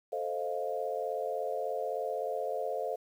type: chord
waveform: sine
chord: F dominant seventh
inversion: first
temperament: equal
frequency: 440 / 523.3 / 622.3 / 698.5 Hz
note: A4 / C5 / Eb5 / F5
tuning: 0 / 0 / 0 / 0 cents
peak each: -37 / -36 / -38 / -37 dBFS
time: 0.12-2.96 s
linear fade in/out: 10 ms
effects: 10-bit